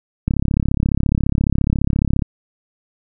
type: click train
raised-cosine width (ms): 5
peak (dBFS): -4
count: 68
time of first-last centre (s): 0.28-2.222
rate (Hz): 34.5
effects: none